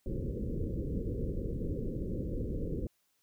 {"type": "low-pass noise", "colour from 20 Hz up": "pink", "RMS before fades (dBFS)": -35, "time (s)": [0.06, 2.87], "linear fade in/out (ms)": 2, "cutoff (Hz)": 530, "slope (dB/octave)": 96, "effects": ["white hiss -75 dBFS RMS until 3.22 s"]}